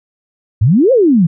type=exponential two-way sweep; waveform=sine; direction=up then down; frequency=94 to 554.4 to 154.1 Hz; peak=-6 dBFS; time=0.61-1.27 s; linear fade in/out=10 ms; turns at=0.92 s; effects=none